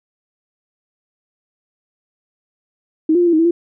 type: tone with pitch steps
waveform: sine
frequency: 316 / 352.2 / 349.2 / 340.7 / 313.6 / 330.1 / 343.4 Hz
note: D#4 / F4 / F4 / F4 / D#4 / E4 / F4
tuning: +27 / +15 / 0 / -43 / +14 / +2 / -29 cents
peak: -10 dBFS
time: 3.09-3.51 s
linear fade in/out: 5 ms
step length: 60 ms
effects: none